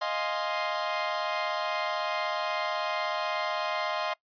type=chord; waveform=sawtooth; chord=F minor seventh; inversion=third; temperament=equal; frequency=622.3 / 698.5 / 830.6 / 1046.5 Hz; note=Eb5 / F5 / Ab5 / C6; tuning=0 / 0 / 0 / 0 cents; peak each=-29 / -31 / -34 / -29 dBFS; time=0.01-4.14 s; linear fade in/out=10 ms; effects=noise-tail reverb RT60 0.1 s tail -22 dB re dry + resampled to 11025 Hz